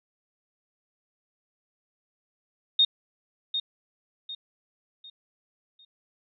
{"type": "tone with echo", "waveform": "sine", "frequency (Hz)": 3693, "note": "A#7", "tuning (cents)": -17, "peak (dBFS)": -16, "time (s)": [2.79, 2.85], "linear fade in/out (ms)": 5, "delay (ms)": 750, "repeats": 4, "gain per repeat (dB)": -9, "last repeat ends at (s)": 5.85, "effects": []}